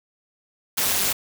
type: noise with amplitude modulation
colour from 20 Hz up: white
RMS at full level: -19 dBFS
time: 0.77-1.13 s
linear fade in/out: 10 ms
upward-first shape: sine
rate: 197 Hz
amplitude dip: 70%
effects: none